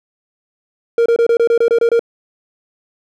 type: tone bursts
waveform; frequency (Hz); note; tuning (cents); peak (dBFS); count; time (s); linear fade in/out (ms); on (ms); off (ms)
triangle; 466.2; A#4; 0; -7; 10; 0.98-1.994; 2; 78; 26
effects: none